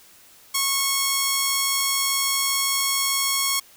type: tone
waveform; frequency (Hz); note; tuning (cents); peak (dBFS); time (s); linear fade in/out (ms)
5% pulse; 1097; C#6; -18; -8; 0.54-3.6; 10
effects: white hiss -51 dBFS RMS until 3.76 s